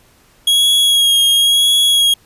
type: tone with vibrato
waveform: 45% pulse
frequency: 3301 Hz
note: G#7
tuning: 11 cents flat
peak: -9 dBFS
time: 0.47-2.14 s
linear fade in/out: 5 ms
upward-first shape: sine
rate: 0.96 Hz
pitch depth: 25 cents each way
effects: pink hiss -51 dBFS RMS until 2.25 s + resampled to 32000 Hz